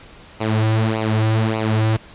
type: tone with flanger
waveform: sawtooth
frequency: 110 Hz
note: A2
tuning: in tune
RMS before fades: -18 dBFS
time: 0.4-1.97 s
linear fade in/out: 10 ms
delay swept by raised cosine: 0.58 to 4.78 ms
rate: 1.7 Hz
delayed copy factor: -0.7
effects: pink hiss -43 dBFS RMS until 2.14 s + resampled to 8000 Hz